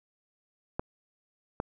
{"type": "clicks", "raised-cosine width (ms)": 1, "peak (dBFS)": -16, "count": 2, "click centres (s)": [0.795, 1.601], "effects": []}